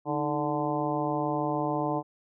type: harmonic tone with a mistuned harmonic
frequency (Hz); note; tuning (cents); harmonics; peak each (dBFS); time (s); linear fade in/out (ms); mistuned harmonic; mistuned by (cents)
146.83; D3; 0; 1 / 2 / 3 / 4 / 5 / 6 / 7; -35 / -31 / -35 / -34 / -33 / -34 / -36; 0.05-2.03; 50; 2; +85
effects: none